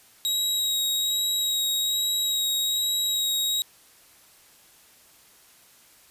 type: tone with vibrato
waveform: sawtooth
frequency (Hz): 3815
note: A#7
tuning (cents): +39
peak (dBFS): -20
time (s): 0.25-3.62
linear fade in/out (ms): 0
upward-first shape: sine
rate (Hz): 1.2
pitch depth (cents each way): 12
effects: white hiss -55 dBFS RMS until 6.1 s + resampled to 32000 Hz